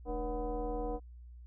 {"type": "tone with frequency modulation", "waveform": "sine", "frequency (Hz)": 220, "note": "A3", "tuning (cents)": 0, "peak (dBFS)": -33, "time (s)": [0.05, 1], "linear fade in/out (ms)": 50, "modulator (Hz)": 260, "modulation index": 2.1, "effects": ["added 60 Hz sine -48 dBFS peak until 1.46 s"]}